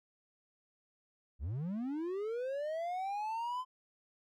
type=linear sweep; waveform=triangle; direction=up; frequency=56.1 to 1031 Hz; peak=-33 dBFS; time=1.39-3.65 s; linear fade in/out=50 ms; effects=none